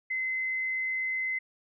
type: tone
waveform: sine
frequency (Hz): 2052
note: C7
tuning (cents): -34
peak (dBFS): -28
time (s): 0.1-1.39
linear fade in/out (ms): 10
effects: none